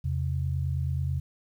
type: tone pair together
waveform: sine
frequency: 83.9 / 133.18 Hz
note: E2 / C3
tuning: +31 / +31 cents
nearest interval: minor sixth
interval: 800 cents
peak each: -28 / -29 dBFS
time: 0.04-1.2 s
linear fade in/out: 10 ms
effects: 10-bit